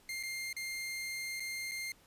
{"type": "tone with dropouts", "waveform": "sawtooth", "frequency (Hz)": 2110, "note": "C7", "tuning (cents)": 14, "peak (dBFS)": -34, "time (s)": [0.09, 1.92], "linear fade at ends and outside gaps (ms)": 2, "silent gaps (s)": [[0.229, 0.234], [0.529, 0.565], [1.398, 1.403], [1.713, 1.717]], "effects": ["pink hiss -64 dBFS RMS until 2.06 s", "resampled to 32000 Hz"]}